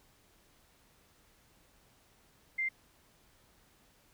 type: tone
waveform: sine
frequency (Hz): 2093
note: C7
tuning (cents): 0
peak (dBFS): -30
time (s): 2.58-2.69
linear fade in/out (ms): 10
effects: pink hiss -66 dBFS RMS until 4.13 s